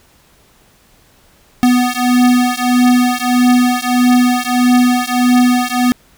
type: beating tone pair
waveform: square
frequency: 246.9 / 248.5 Hz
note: B3 / B3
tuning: 0 / +11 cents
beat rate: 1.6 Hz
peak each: -13 dBFS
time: 1.63-5.92 s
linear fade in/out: 0 ms
effects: pink hiss -50 dBFS RMS until 6.17 s